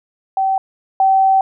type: tone pair in turn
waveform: sine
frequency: 770 / 770 Hz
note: G5 / G5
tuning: -31 / -31 cents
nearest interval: unison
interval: 0 cents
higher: neither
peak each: -13 / -9 dBFS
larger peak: second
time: 0.37-0.58 / 1-1.41 s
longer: second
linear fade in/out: 2 ms
effects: none

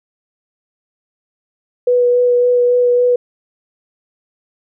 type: tone with vibrato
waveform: sine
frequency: 490 Hz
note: B4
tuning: 14 cents flat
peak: -9 dBFS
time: 1.87-3.16 s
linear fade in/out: 5 ms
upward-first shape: sine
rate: 3.6 Hz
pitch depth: 11 cents each way
effects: none

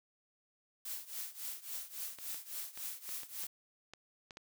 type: noise with tremolo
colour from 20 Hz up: blue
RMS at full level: -40 dBFS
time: 0.85-3.47 s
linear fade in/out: 5 ms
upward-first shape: triangle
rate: 3.6 Hz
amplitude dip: 90%
type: clicks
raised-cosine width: 0.2 ms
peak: -31 dBFS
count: 9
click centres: 2.187 / 2.345 / 2.775 / 3.091 / 3.233 / 3.436 / 3.936 / 4.308 / 4.371 s
effects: none

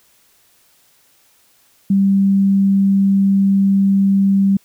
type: tone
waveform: sine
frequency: 196 Hz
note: G3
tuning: in tune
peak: -10 dBFS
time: 1.9-4.57 s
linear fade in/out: 5 ms
effects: white hiss -55 dBFS RMS until 4.64 s

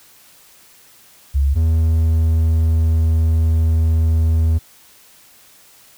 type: tone pair in turn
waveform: sine / triangle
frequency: 69.3 / 80.72 Hz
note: C#2 / E2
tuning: 0 / -36 cents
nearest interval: minor third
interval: 264 cents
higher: second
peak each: -12 / -10 dBFS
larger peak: second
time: 1.34-1.55 / 1.55-4.59 s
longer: second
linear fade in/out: 20 ms
effects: white hiss -48 dBFS RMS until 5.97 s

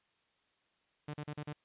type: tone bursts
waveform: sawtooth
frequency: 148.7 Hz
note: D3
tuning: 22 cents sharp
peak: -35 dBFS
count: 5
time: 1.08-1.53 s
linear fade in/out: 5 ms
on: 58 ms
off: 40 ms
effects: white hiss -75 dBFS RMS until 1.64 s + resampled to 8000 Hz

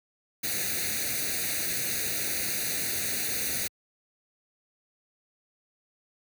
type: noise with comb filter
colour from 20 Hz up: white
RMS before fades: -30 dBFS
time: 0.43-3.68 s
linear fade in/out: 10 ms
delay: 0.47 ms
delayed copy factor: +0.9
effects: high-pass 60 Hz 12 dB/octave

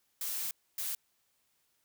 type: noise bursts at uneven times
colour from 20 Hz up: blue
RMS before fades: -36 dBFS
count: 2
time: 0.21-0.51 / 0.78-0.95 s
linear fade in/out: 2 ms
effects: white hiss -75 dBFS RMS until 1.84 s

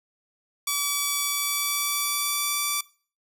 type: tone with pitch glide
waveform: 5% pulse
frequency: 1147 to 1162.3 Hz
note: D6 to D6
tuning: -41 to -18 cents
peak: -12 dBFS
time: 0.67-2.81 s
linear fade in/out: 5 ms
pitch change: +23 cents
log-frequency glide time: 1.23-2.56 s
effects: noise-tail reverb RT60 0.4 s tail -20 dB re dry

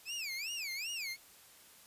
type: tone with vibrato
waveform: 25% pulse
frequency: 2455 Hz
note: D#7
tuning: 24 cents flat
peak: -34 dBFS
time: 0.05-1.17 s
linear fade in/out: 50 ms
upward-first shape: sine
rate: 2.6 Hz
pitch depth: 270 cents each way
effects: white hiss -59 dBFS RMS until 1.86 s + resampled to 32000 Hz

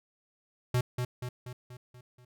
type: tone with echo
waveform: square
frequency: 124.1 Hz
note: B2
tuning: 9 cents sharp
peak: -25 dBFS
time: 0.74-0.81 s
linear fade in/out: 5 ms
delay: 240 ms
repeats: 6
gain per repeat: -5 dB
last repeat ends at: 2.25 s
effects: none

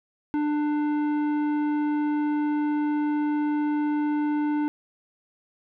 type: tone with tanh clipping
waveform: sine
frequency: 297.4 Hz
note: D4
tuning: 22 cents sharp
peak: -24 dBFS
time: 0.34-4.68 s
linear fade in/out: 0 ms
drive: 12 dB
effects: none

